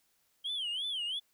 sine tone with vibrato, 3149 Hz, G7, 7 cents sharp, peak -31 dBFS, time 0.44-1.2 s, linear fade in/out 20 ms, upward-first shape sine, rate 2.9 Hz, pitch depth 190 cents each way, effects tanh soft clip ceiling -31 dBFS + white hiss -73 dBFS RMS until 1.33 s

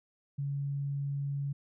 sine tone, 140.7 Hz, C#3, 26 cents sharp, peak -31 dBFS, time 0.38-1.53 s, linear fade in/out 10 ms, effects none

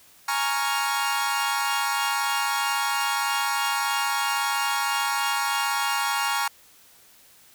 sawtooth chord, Bb minor seventh, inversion third, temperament equal, 830.6 / 932.3 / 1108.7 / 1396.9 Hz, Ab5 / Bb5 / Db6 / F6, 0 / 0 / 0 / 0 cents, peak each -25 dBFS, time 0.28-6.48 s, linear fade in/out 5 ms, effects white hiss -54 dBFS RMS until 7.54 s

